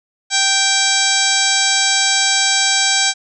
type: harmonic tone with a mistuned harmonic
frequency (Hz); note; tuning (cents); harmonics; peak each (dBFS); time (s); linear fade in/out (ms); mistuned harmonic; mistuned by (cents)
780; G5; -9; 1 / 2 / 3 / 4 / 5 / 6 / 7 / 8 / 9 / 10; -23 / -21 / -22 / -23 / -20 / -23 / -22 / -22 / -26 / -20; 0.3-3.14; 50; 4; +57
effects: none